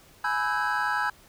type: tone cluster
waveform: triangle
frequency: 841 / 989 / 1311 / 1530 / 1641 Hz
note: G#5 / B5 / E6 / G6 / G#6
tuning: +22 / +2 / -10 / -42 / -21 cents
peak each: -29 dBFS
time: 0.24-1.1 s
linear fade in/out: 5 ms
effects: pink hiss -55 dBFS RMS until 1.28 s